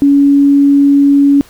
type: tone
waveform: sine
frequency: 281.7 Hz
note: C#4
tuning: 28 cents sharp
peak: -4 dBFS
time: 0.02-1.41 s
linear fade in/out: 0 ms
effects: pink hiss -41 dBFS RMS until 1.49 s